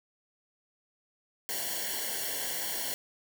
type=noise with comb filter; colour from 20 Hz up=white; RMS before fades=-34 dBFS; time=1.49-2.94 s; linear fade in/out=0 ms; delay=0.8 ms; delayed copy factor=-0.9; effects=none